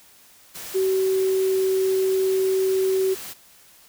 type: tone in noise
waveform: sine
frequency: 380 Hz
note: F#4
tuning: 46 cents sharp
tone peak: -18 dBFS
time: 0.74-3.15 s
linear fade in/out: 20 ms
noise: white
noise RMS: -36 dBFS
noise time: 0.54-3.34 s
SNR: +15 dB
effects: white hiss -52 dBFS RMS until 3.88 s